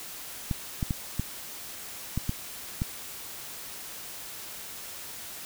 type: clicks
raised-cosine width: 5 ms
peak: -15 dBFS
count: 7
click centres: 0.512 / 0.828 / 0.908 / 1.196 / 2.176 / 2.294 / 2.819 s
effects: white hiss -41 dBFS RMS until 5.45 s